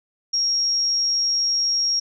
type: tone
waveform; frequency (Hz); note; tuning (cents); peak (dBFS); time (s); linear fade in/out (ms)
sine; 5588; F8; 0; -18; 0.33-2; 10
effects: none